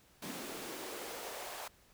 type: noise with high-pass filter sweep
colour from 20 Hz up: pink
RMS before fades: -44 dBFS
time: 0.22-1.68 s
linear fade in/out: 5 ms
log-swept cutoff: 230 to 710 Hz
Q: 2.1
effects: pink hiss -65 dBFS RMS until 1.93 s